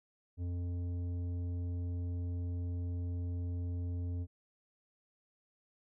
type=tone with tanh clipping; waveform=triangle; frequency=88 Hz; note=F2; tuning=14 cents sharp; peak=-36 dBFS; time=0.37-4.27 s; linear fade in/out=50 ms; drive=14 dB; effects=none